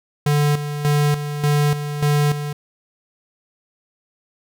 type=tone with tremolo; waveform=square; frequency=146.83 Hz; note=D3; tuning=in tune; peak=-15 dBFS; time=0.26-2.53 s; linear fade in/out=5 ms; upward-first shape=square; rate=1.7 Hz; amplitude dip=65%; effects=none